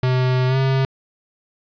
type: tone with pitch glide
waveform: square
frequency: 127.9 to 133.64 Hz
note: C3 to C3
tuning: -39 to +37 cents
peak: -16 dBFS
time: 0.03-0.85 s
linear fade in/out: 2 ms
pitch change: +76 cents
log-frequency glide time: 0.47-0.57 s
effects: resampled to 11025 Hz + 9-bit